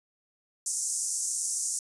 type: band-pass noise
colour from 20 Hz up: pink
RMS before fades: -31 dBFS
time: 0.66-1.79 s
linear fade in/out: 2 ms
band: 6100 to 10000 Hz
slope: 48 dB/octave
effects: resampled to 24000 Hz